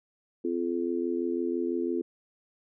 harmonic tone, 86 Hz, F2, 26 cents flat, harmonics 3 / 4 / 5, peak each -32 / -29 / -34 dBFS, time 0.44-2.02 s, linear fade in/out 10 ms, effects none

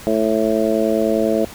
harmonic tone, 110 Hz, A2, in tune, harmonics 2 / 3 / 4 / 5 / 6, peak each -21 / -21 / -21 / -21 / -21 dBFS, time 0.07-1.45 s, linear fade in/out 0 ms, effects pink hiss -37 dBFS RMS until 1.54 s

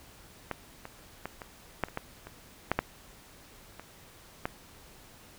clicks, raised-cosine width 0.5 ms, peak -17 / -25 / -20 / -25 / -12 / -30 / -17 / -28 / -10 / -10 / -27 / -15 dBFS, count 12, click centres 0.513 / 0.854 / 1.256 / 1.418 / 1.837 / 1.885 / 1.974 / 2.27 / 2.716 / 2.79 / 3.796 / 4.455 s, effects pink hiss -54 dBFS RMS until 5.38 s

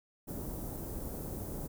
pink band-stop noise, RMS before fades -40 dBFS, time 0.27-1.68 s, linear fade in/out 20 ms, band 550 to 14000 Hz, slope 12 dB/octave, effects none

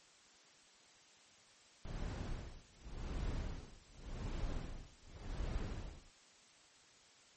brown noise with tremolo, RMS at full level -40 dBFS, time 1.85-6.1 s, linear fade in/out 0 ms, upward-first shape sine, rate 0.88 Hz, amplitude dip 95%, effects white hiss -64 dBFS RMS until 7.36 s + MP3 32 kbps

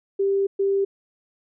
sine tone bursts at uneven times, 393.8 Hz, G4, 8 cents sharp, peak -18 dBFS, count 2, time 0.19-0.47 / 0.59-0.85 s, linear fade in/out 10 ms, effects none

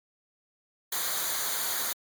white noise with comb filter, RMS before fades -30 dBFS, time 0.92-1.93 s, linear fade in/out 5 ms, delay 0.37 ms, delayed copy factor -0.7, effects MP3 96 kbps

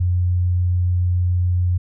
sine tone, 89.3 Hz, F2, 39 cents sharp, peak -15 dBFS, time 0-1.78 s, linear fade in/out 10 ms, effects none

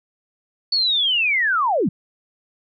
sine linear sweep, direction down, 4500 to 140 Hz, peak -16 dBFS, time 0.72-1.89 s, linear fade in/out 5 ms, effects none

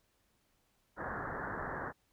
white low-pass noise, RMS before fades -40 dBFS, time 0.96-1.93 s, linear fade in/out 50 ms, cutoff 1800 Hz, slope 96 dB/octave, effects pink hiss -75 dBFS RMS until 2.12 s

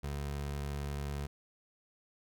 25% pulse tone, 71.3 Hz, C#2, 49 cents sharp, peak -32 dBFS, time 0.03-1.27 s, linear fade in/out 10 ms, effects none

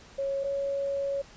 sine tone pair in turn, 550 / 556.1 Hz, C#5 / C#5, -14 / +5 cents, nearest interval unison, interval 19 cents, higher second, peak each -27 dBFS, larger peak neither, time 0.18-0.44 / 0.44-1.22 s, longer second, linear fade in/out 10 ms, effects pink hiss -52 dBFS RMS until 1.36 s + resampled to 16000 Hz

